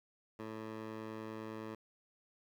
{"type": "tone with band-pass filter", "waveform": "15% pulse", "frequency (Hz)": 109.9, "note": "A2", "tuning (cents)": -2, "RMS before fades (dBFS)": -45, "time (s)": [0.39, 1.75], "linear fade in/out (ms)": 5, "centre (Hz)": 690, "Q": 0.5, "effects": ["11-bit"]}